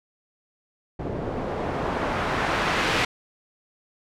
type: noise with low-pass filter sweep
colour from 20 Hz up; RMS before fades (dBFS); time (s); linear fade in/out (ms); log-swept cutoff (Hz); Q
white; -26; 0.99-3.05; 5; 410 to 2600; 0.78
effects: none